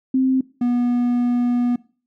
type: tone pair in turn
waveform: sine / triangle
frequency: 261.6 / 243.2 Hz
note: C4 / B3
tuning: 0 / -26 cents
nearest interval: minor second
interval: 126 cents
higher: first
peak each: -14 dBFS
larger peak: neither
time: 0.14-0.41 / 0.61-1.76 s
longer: second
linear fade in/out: 5 ms
effects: noise-tail reverb RT60 0.4 s tail -21 dB re dry